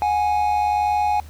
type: tone pair together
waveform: triangle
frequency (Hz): 729.3 / 830.6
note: F#5 / G#5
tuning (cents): -25 / 0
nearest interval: major second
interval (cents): 225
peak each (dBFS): -22 / -16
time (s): 0.02-1.2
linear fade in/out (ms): 0
effects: added 77 Hz sine -37 dBFS peak until 1.29 s + pink hiss -49 dBFS RMS until 1.29 s